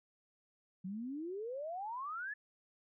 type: exponential sweep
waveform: sine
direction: up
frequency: 179.1 to 1760 Hz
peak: -39 dBFS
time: 0.84-2.34 s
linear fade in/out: 10 ms
effects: none